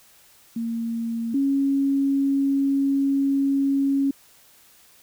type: tone pair in turn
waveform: sine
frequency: 230 / 275.7 Hz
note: A#3 / C#4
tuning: -23 / -9 cents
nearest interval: minor third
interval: 314 cents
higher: second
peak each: -24 / -18 dBFS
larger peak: second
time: 0.56-1.34 / 1.34-4.11 s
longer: second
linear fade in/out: 5 ms
effects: white hiss -54 dBFS RMS until 5.02 s